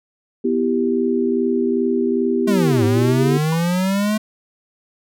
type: chord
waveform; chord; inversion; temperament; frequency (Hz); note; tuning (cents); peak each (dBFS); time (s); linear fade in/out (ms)
sine; E minor; second; equal; 246.9 / 329.6 / 392; B3 / E4 / G4; 0 / 0 / 0; -19 / -23 / -19; 0.44-3.38; 10
type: linear two-way sweep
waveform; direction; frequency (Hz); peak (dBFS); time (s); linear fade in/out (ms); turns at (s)
square; down then up; 217 to 103.9 to 217; -17; 2.47-4.18; 10; 2.84
type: tone with exponential decay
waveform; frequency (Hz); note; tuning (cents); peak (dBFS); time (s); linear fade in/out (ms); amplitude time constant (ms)
triangle; 987.8; B5; 0; -22; 3.52-3.64; 5; 24
effects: none